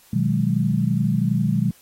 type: chord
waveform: sine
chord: G# minor seventh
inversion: first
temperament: equal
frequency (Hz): 123.47 / 155.56 / 185 / 207.7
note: B2 / D#3 / F#3 / G#3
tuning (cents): 0 / 0 / 0 / 0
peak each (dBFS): -23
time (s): 0.13-1.71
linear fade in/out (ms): 5
effects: white hiss -53 dBFS RMS until 1.81 s + AAC 48 kbps